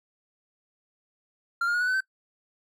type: tone with pitch steps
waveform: triangle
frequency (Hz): 1386 / 1415.9 / 1446.5 / 1477.8 / 1509.7 / 1542.3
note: F6 / F6 / F#6 / F#6 / F#6 / G6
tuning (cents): -14 / +23 / -40 / -3 / +34 / -29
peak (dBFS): -21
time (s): 1.61-2.006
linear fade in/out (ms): 5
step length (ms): 66
effects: noise-tail reverb RT60 0.1 s tail -22 dB re dry